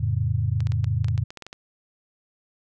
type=chord; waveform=sine; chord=F augmented; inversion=none; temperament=equal; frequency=87.31 / 110 / 138.59 Hz; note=F2 / A2 / C#3; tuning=0 / 0 / 0 cents; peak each=-26 / -23 / -27 dBFS; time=0-1.24 s; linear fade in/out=10 ms
type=clicks; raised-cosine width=0.2 ms; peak=-21 dBFS; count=12; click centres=0.605 / 0.67 / 0.72 / 0.843 / 1.045 / 1.084 / 1.178 / 1.305 / 1.373 / 1.423 / 1.466 / 1.529 s
effects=none